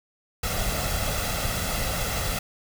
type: noise with comb filter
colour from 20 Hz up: pink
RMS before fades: -27 dBFS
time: 0.43-2.39 s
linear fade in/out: 5 ms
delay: 1.5 ms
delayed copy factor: +0.6
effects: none